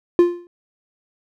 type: tone with exponential decay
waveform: triangle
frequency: 349.2 Hz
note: F4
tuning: in tune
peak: -4 dBFS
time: 0.19-0.47 s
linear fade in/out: 1 ms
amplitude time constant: 60 ms
effects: none

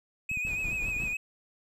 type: tone with vibrato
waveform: triangle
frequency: 2513 Hz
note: D#7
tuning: 17 cents sharp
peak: -28 dBFS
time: 0.29-1.17 s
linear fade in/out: 5 ms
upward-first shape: triangle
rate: 7.1 Hz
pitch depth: 60 cents each way
type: clicks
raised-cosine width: 5 ms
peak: -29 dBFS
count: 8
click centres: 0.315 / 0.373 / 0.451 / 0.686 / 0.73 / 0.884 / 0.966 / 1.036 s
type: noise with tremolo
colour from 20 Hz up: brown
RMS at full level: -39 dBFS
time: 0.46-1.14 s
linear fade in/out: 10 ms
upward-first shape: square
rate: 5.6 Hz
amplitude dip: 40%
effects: none

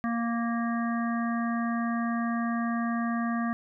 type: harmonic tone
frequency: 233.1 Hz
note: A#3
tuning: in tune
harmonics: 1 / 3 / 5 / 7 / 8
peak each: -27 / -36 / -35 / -40 / -41 dBFS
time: 0.04-3.53 s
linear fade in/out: 0 ms
effects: none

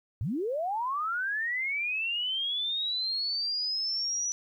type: linear sweep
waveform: sine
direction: up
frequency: 84.2 to 5920 Hz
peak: -28 dBFS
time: 0.21-4.32 s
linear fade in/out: 0 ms
effects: 11-bit

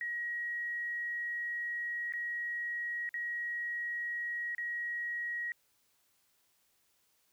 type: tone with dropouts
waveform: sine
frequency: 1900 Hz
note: A#6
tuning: 33 cents sharp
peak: -34 dBFS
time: 0.01-5.52 s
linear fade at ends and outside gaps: 1 ms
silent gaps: 2.124-2.136 / 3.091-3.141 / 4.549-4.581 s
effects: white hiss -73 dBFS RMS until 7.32 s

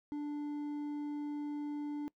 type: tone with hard clipping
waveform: triangle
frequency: 293.7 Hz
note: D4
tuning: in tune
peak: -37 dBFS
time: 0.12-2.08 s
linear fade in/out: 0 ms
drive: 7 dB
effects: noise-tail reverb RT60 0.1 s tail -23 dB re dry

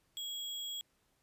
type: tone with sample-and-hold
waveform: sine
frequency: 3315 Hz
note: G#7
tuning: 4 cents flat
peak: -38 dBFS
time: 0.17-0.81 s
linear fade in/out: 0 ms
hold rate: 11025 Hz
effects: pink hiss -75 dBFS RMS until 1.22 s + resampled to 32000 Hz

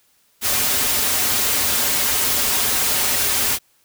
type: noise with comb filter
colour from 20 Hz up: white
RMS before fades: -19 dBFS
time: 0.41-3.59 s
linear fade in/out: 50 ms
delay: 6 ms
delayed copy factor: -0.6
effects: white hiss -60 dBFS RMS until 3.84 s

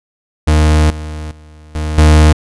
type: tone with level steps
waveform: 40% pulse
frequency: 76.8 Hz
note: D#2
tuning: 22 cents flat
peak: -6 / -21 / -35 / -15 / -3 dBFS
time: 0.47-2.33 s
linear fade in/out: 10 ms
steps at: 0.9 / 1.31 / 1.75 / 1.98 s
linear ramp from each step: 2 ms
effects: resampled to 24000 Hz

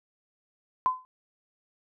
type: tone with exponential decay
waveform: sine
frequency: 1021 Hz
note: C6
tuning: 43 cents flat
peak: -17 dBFS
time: 0.86-1.05 s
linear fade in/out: 0 ms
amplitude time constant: 41 ms
effects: none

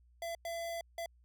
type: tone bursts at uneven times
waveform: square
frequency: 674 Hz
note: E5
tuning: 38 cents sharp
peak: -38 dBFS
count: 3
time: 0.22-0.35 / 0.45-0.81 / 0.98-1.06 s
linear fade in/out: 2 ms
effects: added 60 Hz sine -62 dBFS peak until 1.24 s

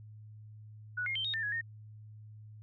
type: tone with pitch steps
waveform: sine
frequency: 1471 / 2135 / 3123 / 3727 / 1794 / 1674 / 1839 Hz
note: F#6 / C7 / G7 / A#7 / A6 / G#6 / A#6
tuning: -11 / +34 / -7 / -1 / +33 / +13 / -24 cents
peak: -32 dBFS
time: 0.97-1.614 s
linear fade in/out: 10 ms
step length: 92 ms
effects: added 107 Hz sine -48 dBFS peak until 2.62 s

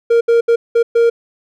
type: tone bursts at uneven times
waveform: triangle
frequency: 466.2 Hz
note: A#4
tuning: in tune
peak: -6 dBFS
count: 5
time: 0.1-0.21 / 0.28-0.41 / 0.48-0.56 / 0.75-0.83 / 0.95-1.1 s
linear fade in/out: 10 ms
effects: none

